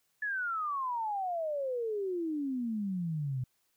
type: exponential sweep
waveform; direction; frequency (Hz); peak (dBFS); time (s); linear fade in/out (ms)
sine; down; 1734 to 123.47; -31; 0.22-3.44; 5
effects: white hiss -75 dBFS RMS until 3.76 s